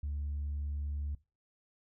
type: tone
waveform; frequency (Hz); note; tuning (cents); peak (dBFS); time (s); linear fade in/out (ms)
sine; 72.5; D2; -22; -32; 0.03-1.15; 5
effects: noise-tail reverb RT60 0.3 s tail -22 dB re dry + tanh soft clip ceiling -31 dBFS